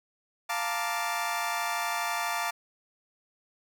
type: chord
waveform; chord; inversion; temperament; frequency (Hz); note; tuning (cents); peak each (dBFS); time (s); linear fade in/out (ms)
25% pulse; Bb major seventh; second; equal; 698.5 / 880 / 932.3 / 1174.7; F5 / A5 / Bb5 / D6; 0 / 0 / 0 / 0; -30 / -31 / -32 / -30; 0.49-2.51; 10
effects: none